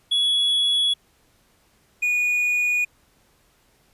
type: tone pair in turn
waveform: triangle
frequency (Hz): 3374 / 2456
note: G#7 / D#7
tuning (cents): +27 / -23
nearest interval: perfect fourth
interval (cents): 550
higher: first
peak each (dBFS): -16 / -17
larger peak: first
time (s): 0.11-0.94 / 2.02-2.85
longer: neither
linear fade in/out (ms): 10
effects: pink hiss -61 dBFS RMS until 3.93 s + resampled to 32000 Hz